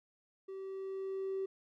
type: tone with level ramp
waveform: triangle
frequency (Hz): 385.1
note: G4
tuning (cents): -31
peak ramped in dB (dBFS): -40 to -30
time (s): 0.48-1.46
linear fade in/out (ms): 10
effects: tanh soft clip ceiling -31 dBFS